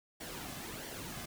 pink noise with flanger, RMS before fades -44 dBFS, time 0.2-1.26 s, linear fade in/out 10 ms, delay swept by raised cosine 0.78 to 2.18 ms, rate 1.5 Hz, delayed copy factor -0.55, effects none

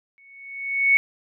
sine tone with exponential growth, 2217 Hz, C#7, in tune, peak -11 dBFS, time 0.18-0.97 s, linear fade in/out 0 ms, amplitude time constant 170 ms, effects none

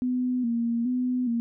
sine tone with vibrato, 242 Hz, B3, 35 cents flat, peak -23 dBFS, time 0.02-1.4 s, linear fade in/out 0 ms, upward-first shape square, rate 1.2 Hz, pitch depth 62 cents each way, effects none

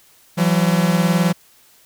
45% pulse beating tone pair, 169.3 / 188.3 Hz, E3 / F#3, +46 / +31 cents, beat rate 19 Hz, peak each -16 / -18 dBFS, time 0.37-1.33 s, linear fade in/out 20 ms, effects white hiss -52 dBFS RMS until 1.85 s

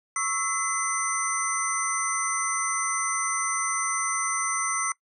sine tone cluster, 1103 / 1314 / 2044 / 6070 / 8790 Hz, C#6 / E6 / C7 / F#8 / C#9, -9 / -6 / -41 / +43 / -16 cents, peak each -31 dBFS, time 0.16-4.92 s, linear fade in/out 2 ms, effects noise-tail reverb RT60 0.1 s tail -22 dB re dry

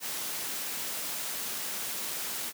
white noise, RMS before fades -35 dBFS, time 0-2.53 s, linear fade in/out 50 ms, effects high-pass 150 Hz 12 dB/octave

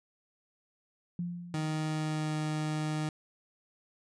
sine tone with exponential decay, 174.5 Hz, F3, 1 cent flat, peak -30 dBFS, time 1.19-2.11 s, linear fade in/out 2 ms, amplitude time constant 200 ms
30% pulse tone with pitch glide, 155.56 to 153.86 Hz, D#3 to D#3, 0 to -19 cents, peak -28 dBFS, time 1.54-3.09 s, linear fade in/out 2 ms, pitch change -19 cents, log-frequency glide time 1.87-2.36 s
effects resampled to 22050 Hz

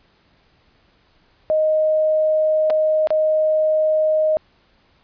sine tone with dropouts, 622.3 Hz, D#5, in tune, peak -14 dBFS, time 1.5-4.37 s, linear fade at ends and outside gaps 0 ms, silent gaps 2.7-2.704 / 3.072-3.105 s, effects pink hiss -58 dBFS RMS until 5.03 s + resampled to 11025 Hz

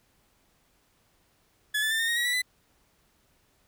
30% pulse tone with pitch steps, 1709 / 1747.9 / 1787.8 / 1828.5 / 1870.1 / 1912.8 / 1956.3 / 2001 Hz, G#6 / A6 / A6 / A#6 / A#6 / A#6 / B6 / B6, +49 / -12 / +27 / -34 / +5 / +44 / -17 / +22 cents, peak -22 dBFS, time 1.74-2.42 s, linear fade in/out 10 ms, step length 85 ms, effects pink hiss -67 dBFS RMS until 3.67 s

